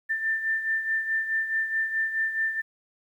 sine beating tone pair, 1783 / 1787.7 Hz, A6 / A6, +22 / +27 cents, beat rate 4.7 Hz, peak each -25 / -32 dBFS, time 0.09-2.62 s, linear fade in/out 20 ms, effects 10-bit

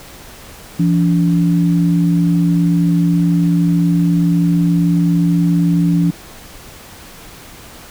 sine tone pair together, 170.16 / 288.8 Hz, F3 / D4, -45 / -29 cents, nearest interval major sixth, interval 916 cents, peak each -11 / -17 dBFS, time 0.79-6.11 s, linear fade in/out 10 ms, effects pink hiss -37 dBFS RMS until 7.9 s

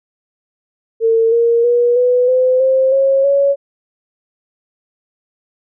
sine tone with pitch steps, 452.9 / 466.7 / 480.9 / 495.6 / 510.7 / 526.3 / 542.3 / 558.9 Hz, A#4 / A#4 / B4 / B4 / C5 / C5 / C#5 / C#5, -50 / +2 / -46 / +6 / -42 / +10 / -38 / +14 cents, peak -9 dBFS, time 1-3.56 s, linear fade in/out 50 ms, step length 320 ms, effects none

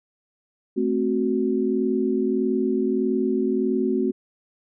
sine chord, F# diminished, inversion first, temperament equal, 220 / 261.6 / 370 Hz, A3 / C4 / F#4, 0 / 0 / 0 cents, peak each -25 / -24 / -23 dBFS, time 0.76-4.12 s, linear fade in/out 20 ms, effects none

